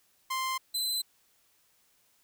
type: tone pair in turn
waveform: sawtooth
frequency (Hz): 1046.5 / 4043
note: C6 / B7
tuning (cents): 0 / +40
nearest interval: octave + major seventh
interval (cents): 2340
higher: second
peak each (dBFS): -26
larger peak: neither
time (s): 0.3-0.58 / 0.74-1.02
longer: neither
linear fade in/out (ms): 10
effects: white hiss -68 dBFS RMS until 2.23 s